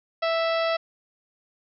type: harmonic tone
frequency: 659 Hz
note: E5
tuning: 1 cent flat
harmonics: 1 / 2 / 3 / 4 / 5 / 6 / 7 / 8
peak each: -23 / -29 / -33 / -35 / -37 / -39 / -40 / -41 dBFS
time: 0.22-0.77 s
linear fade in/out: 10 ms
effects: none